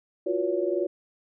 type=tone cluster; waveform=sine; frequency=343.6 / 364.9 / 487.9 / 566 Hz; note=F4 / F#4 / B4 / C#5; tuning=-28 / -24 / -21 / +36 cents; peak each=-29 / -27 / -34 / -29 dBFS; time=0.26-0.87 s; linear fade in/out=10 ms; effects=none